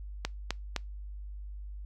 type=click train; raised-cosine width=0.2 ms; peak=-13 dBFS; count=3; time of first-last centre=0.25-0.763 s; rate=3.9 Hz; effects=noise-tail reverb RT60 0.2 s tail -25 dB re dry + added 50 Hz sine -39 dBFS peak until 1.85 s